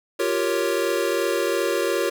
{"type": "chord", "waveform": "square", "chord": "G half-diminished seventh", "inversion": "third", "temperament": "equal", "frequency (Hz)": [349.2, 392, 466.2, 554.4], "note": ["F4", "G4", "Bb4", "Db5"], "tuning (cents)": [0, 0, 0, 0], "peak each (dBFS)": -27, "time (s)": [0.19, 2.1], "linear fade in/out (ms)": 10, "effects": []}